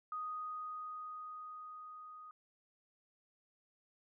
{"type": "tone with level ramp", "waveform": "sine", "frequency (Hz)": 1244.5, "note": "D#6", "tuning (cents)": 0, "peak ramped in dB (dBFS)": [-38, -50], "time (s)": [0.12, 2.31], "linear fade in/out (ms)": 2, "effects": []}